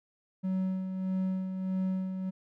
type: tone with tremolo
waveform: triangle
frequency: 187.8 Hz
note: F#3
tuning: 26 cents sharp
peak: -25 dBFS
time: 0.43-2.31 s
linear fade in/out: 20 ms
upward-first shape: sine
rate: 1.6 Hz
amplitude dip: 50%
effects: none